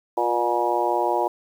harmonic tone with a mistuned harmonic, 120 Hz, B2, 49 cents flat, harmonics 3 / 4 / 5 / 6 / 7 / 8, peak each -26 / -29 / -27 / -27 / -25 / -26 dBFS, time 0.17-1.28 s, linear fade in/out 5 ms, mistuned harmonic 3, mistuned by -26 cents, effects 8-bit

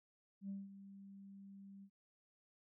sine tone with ADSR envelope, 196.8 Hz, G3, 7 cents sharp, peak -40 dBFS, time 0.41-1.9 s, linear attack 82 ms, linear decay 190 ms, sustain -13 dB, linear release 69 ms, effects tanh soft clip ceiling -38 dBFS

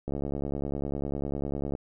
click train, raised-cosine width 2 ms, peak -20 dBFS, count 118, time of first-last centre 0.08-1.751 s, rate 70 Hz, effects none

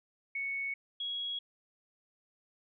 sine tone pair in turn, 2216 / 3320 Hz, C#7 / G#7, -1 / -1 cents, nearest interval perfect fifth, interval 700 cents, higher second, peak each -33 / -34 dBFS, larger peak first, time 0.35-0.74 / 1-1.39 s, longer neither, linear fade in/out 5 ms, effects none

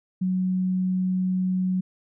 sine tone, 185 Hz, F#3, in tune, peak -21 dBFS, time 0.21-1.81 s, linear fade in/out 10 ms, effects none

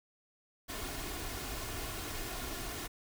pink noise with comb filter, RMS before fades -40 dBFS, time 0.68-2.88 s, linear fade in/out 20 ms, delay 2.8 ms, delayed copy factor +0.5, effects none

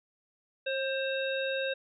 harmonic tone with a mistuned harmonic, 536 Hz, C5, 42 cents sharp, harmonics 1 / 3 / 5 / 7, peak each -31 / -36 / -38 / -39 dBFS, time 0.66-1.74 s, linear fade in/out 10 ms, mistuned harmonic 3, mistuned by -29 cents, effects none

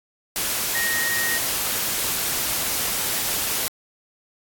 sine tone in noise, 1869 Hz, A#6, 4 cents sharp, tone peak -23 dBFS, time 0.75-1.38 s, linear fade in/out 0 ms, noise white, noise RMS -24 dBFS, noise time 0.36-3.68 s, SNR -2 dB, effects AAC 64 kbps

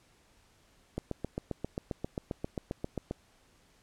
click train, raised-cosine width 2 ms, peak -20 dBFS, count 17, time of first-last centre 0.98-3.11 s, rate 7.51 Hz, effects pink hiss -65 dBFS RMS until 3.82 s + low-pass 10000 Hz 12 dB/octave

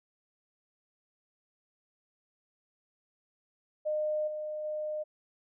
sine tone with level steps, 610 Hz, D#5, 34 cents flat, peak -28 / -34 / -32 dBFS, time 3.85-5.04 s, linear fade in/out 20 ms, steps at 4.27 / 4.64 s, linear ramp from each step 10 ms, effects none

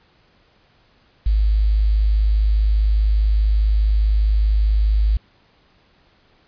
sine tone with quantisation, 52.4 Hz, G#1, 16 cents sharp, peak -13 dBFS, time 1.26-5.17 s, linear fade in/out 5 ms, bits 7, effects pink hiss -57 dBFS RMS until 6.47 s + resampled to 11025 Hz

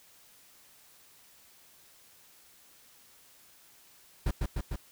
brown noise with echo, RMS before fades -27 dBFS, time 4.26-4.31 s, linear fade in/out 5 ms, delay 150 ms, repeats 3, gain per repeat -2 dB, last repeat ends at 4.76 s, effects white hiss -59 dBFS RMS until 4.91 s

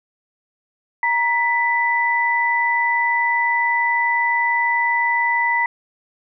sine tone pair together, 940 / 1987.1 Hz, A#5 / B6, +14 / +10 cents, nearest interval octave + minor second, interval 1296 cents, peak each -19 / -18 dBFS, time 1.03-5.66 s, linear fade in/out 2 ms, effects none

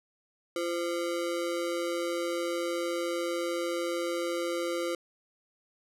square ring-modulated tone, 430.2 Hz, A4, 39 cents flat, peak -27 dBFS, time 0.56-4.95 s, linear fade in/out 2 ms, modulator 86.8 Hz, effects low-pass 12000 Hz 12 dB/octave

